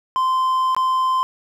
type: tone with dropouts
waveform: triangle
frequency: 1037 Hz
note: C6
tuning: 16 cents flat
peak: -14 dBFS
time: 0.16-1.23 s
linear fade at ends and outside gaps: 0 ms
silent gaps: 0.748-0.765 s
effects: none